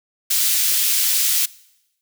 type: high-pass noise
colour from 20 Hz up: white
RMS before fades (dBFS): -18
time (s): 0.3-1.46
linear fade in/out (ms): 10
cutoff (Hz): 2800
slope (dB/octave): 12
effects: noise-tail reverb RT60 0.9 s tail -22 dB re dry